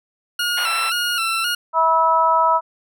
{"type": "tone with vibrato", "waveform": "20% pulse", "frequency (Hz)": 1386, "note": "F6", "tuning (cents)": -14, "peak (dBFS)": -14, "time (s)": [0.39, 1.55], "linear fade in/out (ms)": 5, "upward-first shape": "square", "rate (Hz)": 1.9, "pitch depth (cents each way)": 57}
{"type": "band-pass noise", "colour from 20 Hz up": "pink", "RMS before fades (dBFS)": -29, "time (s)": [0.57, 0.9], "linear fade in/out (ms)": 5, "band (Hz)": [740, 3000], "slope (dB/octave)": 24}
{"type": "harmonic tone", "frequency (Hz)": 325, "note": "E4", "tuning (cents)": -24, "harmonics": [2, 3, 4], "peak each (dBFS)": [-21, -15, -18], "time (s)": [1.73, 2.61], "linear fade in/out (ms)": 50}
{"effects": []}